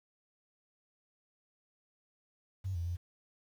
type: tone with pitch steps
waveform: sine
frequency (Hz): 95 / 85.2 / 87.2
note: F#2 / F2 / F2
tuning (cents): +46 / -42 / -2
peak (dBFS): -33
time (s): 2.64-2.97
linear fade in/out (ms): 20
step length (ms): 110
effects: 10-bit